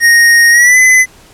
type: tone with pitch glide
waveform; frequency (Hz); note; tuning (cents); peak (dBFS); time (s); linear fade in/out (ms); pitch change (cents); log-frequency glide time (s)
square; 1864.7 to 2022; A#6 to B6; 0 to +40; -4; 0-1.06; 50; +140; 0.51-0.78
effects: pink hiss -41 dBFS RMS until 1.33 s + low-pass 12000 Hz 12 dB/octave